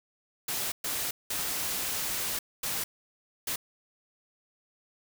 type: noise bursts at uneven times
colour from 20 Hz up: white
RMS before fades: -32 dBFS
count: 5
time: 0.48-0.72 / 0.84-1.11 / 1.3-2.39 / 2.63-2.84 / 3.47-3.56 s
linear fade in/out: 5 ms
effects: none